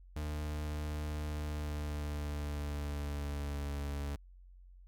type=tone with pitch glide; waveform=40% pulse; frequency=75.4 to 71.46 Hz; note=D2 to D2; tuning=+46 to -47 cents; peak=-35 dBFS; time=0.16-4.16 s; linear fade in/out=5 ms; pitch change=-93 cents; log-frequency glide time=1.31-3.76 s; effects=added 45 Hz sine -53 dBFS peak until 4.87 s